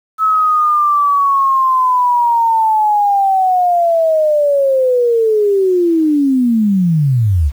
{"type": "linear sweep", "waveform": "sine", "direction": "down", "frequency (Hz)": [1300, 63.7], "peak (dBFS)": -9, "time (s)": [0.18, 7.52], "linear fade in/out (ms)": 50, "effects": ["7-bit"]}